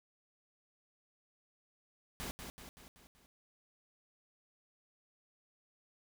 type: noise with echo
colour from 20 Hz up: pink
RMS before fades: -42 dBFS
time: 2.2-2.31 s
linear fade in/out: 0 ms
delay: 190 ms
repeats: 5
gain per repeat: -5 dB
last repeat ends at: 3.26 s
effects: none